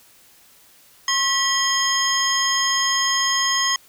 sine tone cluster, 1076 / 1944 / 3180 / 5130 / 6540 Hz, C6 / B6 / G7 / E8 / G#8, +48 / -28 / +24 / -48 / -28 cents, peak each -23 dBFS, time 1.08-3.76 s, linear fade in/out 2 ms, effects tanh soft clip ceiling -11 dBFS + white hiss -52 dBFS RMS until 3.88 s

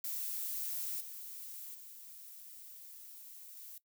violet noise with level steps, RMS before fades -39 / -47 / -52 / -50 dBFS, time 0.04-3.78 s, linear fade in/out 2 ms, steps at 1 / 1.74 / 3.56 s, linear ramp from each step 10 ms, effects noise-tail reverb RT60 0.1 s tail -18 dB re dry

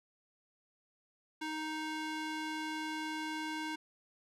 square tone with band-pass filter, 311.8 Hz, D#4, 4 cents sharp, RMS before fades -39 dBFS, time 1.41-3.76 s, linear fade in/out 10 ms, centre 1900 Hz, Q 0.51, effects none

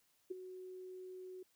sine tone with ADSR envelope, 370 Hz, F#4, in tune, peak -36 dBFS, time 0.3-1.43 s, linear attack 13 ms, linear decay 14 ms, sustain -11 dB, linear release 5 ms, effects white hiss -75 dBFS RMS until 1.55 s

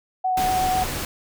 sine tone with vibrato, 744 Hz, F#5, 9 cents sharp, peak -19 dBFS, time 0.24-0.84 s, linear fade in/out 10 ms, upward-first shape triangle, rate 8.1 Hz, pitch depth 14 cents each way
pink noise, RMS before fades -28 dBFS, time 0.37-1.05 s, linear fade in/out 2 ms
effects none

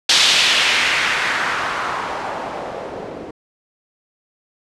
blue noise with low-pass filter sweep, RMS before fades -19 dBFS, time 0.09-3.31 s, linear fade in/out 5 ms, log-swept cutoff 4100 to 410 Hz, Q 1.6, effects low-pass 10000 Hz 12 dB/octave

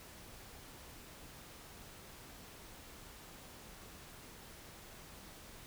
silence, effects pink hiss -54 dBFS RMS until 5.66 s

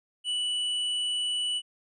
sine tone with hard clipping, 2960 Hz, F#7, in tune, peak -28 dBFS, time 0.24-1.62 s, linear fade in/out 50 ms, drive 6 dB, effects resampled to 24000 Hz

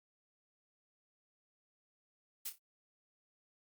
blue noise with echo, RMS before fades -40 dBFS, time 2.45-2.5 s, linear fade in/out 10 ms, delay 29 ms, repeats 3, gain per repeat -10 dB, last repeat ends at 2.587 s, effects Opus 48 kbps

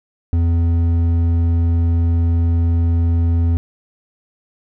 triangle tone with hard clipping, 84.3 Hz, E2, 39 cents sharp, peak -14 dBFS, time 0.33-3.57 s, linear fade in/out 0 ms, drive 10 dB, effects none

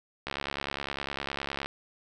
click train, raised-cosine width 0.3 ms, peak -16 dBFS, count 98, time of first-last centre 0.27-1.66 s, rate 69.8 Hz, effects none

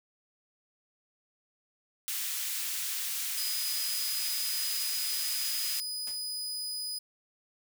white high-pass noise, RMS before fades -34 dBFS, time 2.08-5.8 s, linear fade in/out 0 ms, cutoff 2000 Hz, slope 12 dB/octave
sawtooth tone, 4978 Hz, D#8, in tune, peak -31 dBFS, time 3.37-6.99 s, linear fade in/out 10 ms
white noise with exponential decay, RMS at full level -42 dBFS, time 6.07-6.27 s, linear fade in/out 1 ms, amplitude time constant 42 ms
effects none

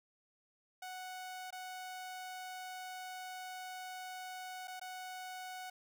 sawtooth tone with dropouts, 740 Hz, F#5, in tune, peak -40 dBFS, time 0.82-5.7 s, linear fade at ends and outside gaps 5 ms, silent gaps 1.506-1.525 / 4.674-4.679 / 4.797-4.813 s, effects none

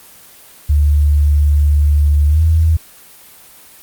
sine tone with pitch glide, 73.42 to 80.53 Hz, D2 to E2, 0 to -40 cents, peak -8 dBFS, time 0.69-2.77 s, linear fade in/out 10 ms, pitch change +160 cents, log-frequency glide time 2.28-2.42 s, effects white hiss -41 dBFS RMS until 3.82 s + Opus 24 kbps

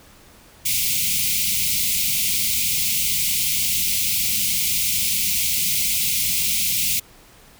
white band-stop noise, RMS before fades -21 dBFS, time 0.65-7 s, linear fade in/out 10 ms, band 230 to 2100 Hz, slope 96 dB/octave, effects pink hiss -49 dBFS RMS until 7.59 s

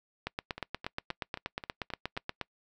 two click trains, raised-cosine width 0.3 ms, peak -17 / -24 dBFS, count 19 / 7, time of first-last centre 0.27-2.413 / 0.58-2.167 s, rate 8.4 / 3.78 Hz, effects noise-tail reverb RT60 0.1 s tail -25 dB re dry

